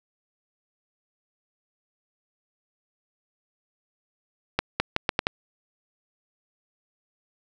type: accelerating click train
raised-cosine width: 0.3 ms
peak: -5 dBFS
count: 6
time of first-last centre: 4.59-5.269 s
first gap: 210 ms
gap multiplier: 0.78
effects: none